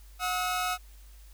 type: tone pair together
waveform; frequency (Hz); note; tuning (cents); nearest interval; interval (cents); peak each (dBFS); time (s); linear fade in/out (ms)
sawtooth; 727.4 / 1282; F#5 / E6; -30 / -49; minor seventh; 981; -27; 0.19-0.78; 50
effects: added 50 Hz sine -48 dBFS peak until 1.33 s + white hiss -60 dBFS RMS until 1.33 s